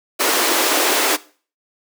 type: high-pass noise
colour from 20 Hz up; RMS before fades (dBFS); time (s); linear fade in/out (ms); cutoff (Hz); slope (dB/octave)
pink; -17; 0.19-1.17; 20; 290; 48
effects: noise-tail reverb RT60 0.4 s tail -19 dB re dry